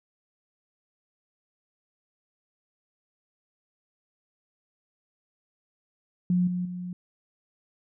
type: tone with level steps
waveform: sine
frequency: 179.2 Hz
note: F3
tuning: 45 cents sharp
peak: -20 / -26 / -32 dBFS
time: 6.3-6.93 s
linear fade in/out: 2 ms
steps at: 6.47 / 6.65 s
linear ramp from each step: 5 ms
effects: none